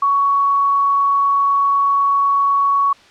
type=tone; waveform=sine; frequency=1118 Hz; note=C#6; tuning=14 cents sharp; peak=-12 dBFS; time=0.02-2.93 s; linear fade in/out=5 ms; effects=white hiss -46 dBFS RMS until 3.1 s + low-pass 4000 Hz 12 dB/octave